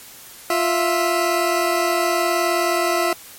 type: tone pair together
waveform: 20% pulse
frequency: 349.2 / 659.2 Hz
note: F4 / E5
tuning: 0 / 0 cents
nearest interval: major seventh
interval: 1100 cents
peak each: -15 dBFS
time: 0.5-3.13 s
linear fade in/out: 2 ms
effects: white hiss -41 dBFS RMS until 3.38 s + MP3 64 kbps